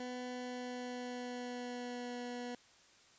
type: tone with pitch glide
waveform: 20% pulse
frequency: 249.2 to 244.2 Hz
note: B3 to B3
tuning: +16 to -19 cents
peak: -36 dBFS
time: 0-2.55 s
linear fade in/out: 2 ms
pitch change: -35 cents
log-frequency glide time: 0.32-2.18 s
effects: white hiss -64 dBFS RMS until 3.18 s + resampled to 16000 Hz